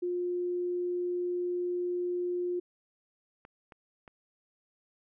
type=tone; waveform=sine; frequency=355.1 Hz; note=F4; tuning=29 cents sharp; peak=-29 dBFS; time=0.02-2.6 s; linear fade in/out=10 ms
type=clicks; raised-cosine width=0.5 ms; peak=-34 dBFS; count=3; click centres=3.451 / 3.722 / 4.078 s
effects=none